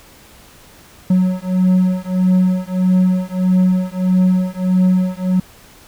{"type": "beating tone pair", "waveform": "triangle", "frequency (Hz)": [183.5, 185.1], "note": ["F#3", "F#3"], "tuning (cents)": [-14, 1], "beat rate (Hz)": 1.6, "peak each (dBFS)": -13, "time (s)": [1.1, 5.4], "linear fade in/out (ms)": 5, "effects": ["pink hiss -44 dBFS RMS until 5.87 s"]}